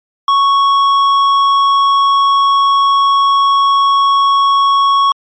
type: tone with hard clipping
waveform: sine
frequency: 1108.7 Hz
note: C#6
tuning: in tune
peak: -9 dBFS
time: 0.28-5.12 s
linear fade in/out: 2 ms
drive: 9 dB
effects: low-pass 5000 Hz 12 dB/octave + MP3 64 kbps